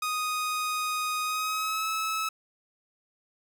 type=tone with pitch glide; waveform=sawtooth; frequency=1244.5 to 1297.3 Hz; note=D#6 to E6; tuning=0 to -28 cents; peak=-24 dBFS; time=0.02-2.29 s; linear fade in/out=5 ms; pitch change=+72 cents; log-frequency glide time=1.23-1.87 s; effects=10-bit